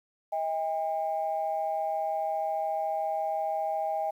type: tone pair together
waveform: sine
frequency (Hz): 637 / 802.6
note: D#5 / G5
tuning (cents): +41 / +41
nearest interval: major third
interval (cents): 400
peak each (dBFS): -30 / -29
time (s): 0.32-4.11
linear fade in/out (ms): 10
effects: tanh soft clip ceiling -20 dBFS + 10-bit